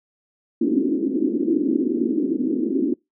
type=band-pass noise; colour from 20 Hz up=pink; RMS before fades=-21 dBFS; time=0.61-2.94 s; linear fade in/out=5 ms; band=250 to 350 Hz; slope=48 dB/octave; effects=noise-tail reverb RT60 0.2 s tail -26 dB re dry